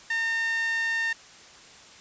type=tone with high-pass filter; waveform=sawtooth; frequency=911 Hz; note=A#5; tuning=40 cents flat; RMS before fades=-27 dBFS; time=0.1-1.13 s; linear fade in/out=5 ms; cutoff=1800 Hz; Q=5.1; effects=white hiss -49 dBFS RMS until 2 s + resampled to 16000 Hz